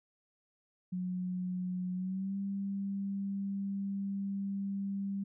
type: tone with pitch glide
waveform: sine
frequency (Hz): 182.1 to 197.44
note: F#3 to G3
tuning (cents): -27 to +13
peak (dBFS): -33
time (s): 0.92-5.24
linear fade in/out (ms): 10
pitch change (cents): +140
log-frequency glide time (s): 1.94-2.37
effects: none